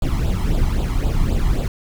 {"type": "noise with flanger", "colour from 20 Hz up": "brown", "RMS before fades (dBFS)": -18, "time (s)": [0.02, 1.68], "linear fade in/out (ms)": 2, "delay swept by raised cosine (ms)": [0.25, 1], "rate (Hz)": 3.8, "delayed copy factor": 0.75, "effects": []}